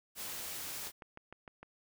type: noise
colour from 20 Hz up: white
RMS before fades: -42 dBFS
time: 0.15-0.92 s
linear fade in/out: 50 ms
type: click train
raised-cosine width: 0.5 ms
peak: -33 dBFS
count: 6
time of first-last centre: 0.87-1.63 s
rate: 6.58 Hz
effects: none